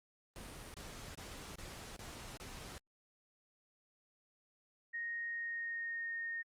pink noise bursts, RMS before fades -49 dBFS, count 6, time 0.36-2.78 s, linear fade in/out 0 ms, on 380 ms, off 28 ms
sine tone with pitch glide, 1864.7 to 1845.4 Hz, A#6 to A#6, 0 to -18 cents, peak -38 dBFS, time 4.93-6.43 s, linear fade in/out 20 ms, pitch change -18 cents, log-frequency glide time 5.27-6.15 s
effects low-pass 11000 Hz 12 dB/octave + Opus 32 kbps

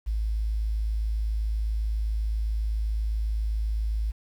sine tone with quantisation, 53.8 Hz, A1, 38 cents flat, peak -24 dBFS, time 0.06-4.12 s, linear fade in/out 20 ms, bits 9, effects none

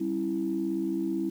sine chord, C# diminished, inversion second, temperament equal with one note detuned, 196 / 271.2 / 329.6 Hz, G3 / C#4 / E4, 0 / -38 / 0 cents, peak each -33 / -33 / -28 dBFS, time 0-1.3 s, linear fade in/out 10 ms, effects tanh soft clip ceiling -18 dBFS + 9-bit

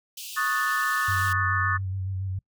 pink high-pass noise, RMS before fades -38 dBFS, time 0.17-1.33 s, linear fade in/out 5 ms, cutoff 2600 Hz, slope 96 dB/octave
sine chord, D# half-diminished seventh, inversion third, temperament equal, 1108.7 / 1244.5 / 1480 / 1760 Hz, C#6 / D#6 / F#6 / A6, 0 / 0 / 0 / 0 cents, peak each -30 / -28 / -31 / -26 dBFS, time 0.36-1.78 s, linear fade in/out 20 ms
sine tone with vibrato, 95 Hz, F#2, 46 cents sharp, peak -27 dBFS, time 1.08-2.39 s, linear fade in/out 5 ms, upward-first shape square, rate 7.1 Hz, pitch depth 27 cents each way
effects noise-tail reverb RT60 0.1 s tail -25 dB re dry

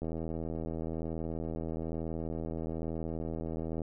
click train, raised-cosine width 2 ms, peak -24 dBFS, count 309, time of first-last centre 0.02-3.818 s, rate 81.1 Hz, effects none

